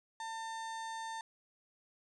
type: tone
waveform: 35% pulse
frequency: 900 Hz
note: A5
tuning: 39 cents sharp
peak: -38 dBFS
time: 0.2-1.21 s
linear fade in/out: 2 ms
effects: resampled to 22050 Hz